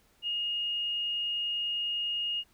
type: tone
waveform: sine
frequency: 2855 Hz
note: F7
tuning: 37 cents sharp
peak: -29 dBFS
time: 0.22-2.44 s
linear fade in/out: 50 ms
effects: pink hiss -66 dBFS RMS until 2.53 s